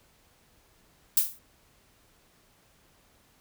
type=noise with exponential decay; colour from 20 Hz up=violet; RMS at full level=-18 dBFS; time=1.17-1.39 s; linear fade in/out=2 ms; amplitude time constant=47 ms; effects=pink hiss -63 dBFS RMS until 3.4 s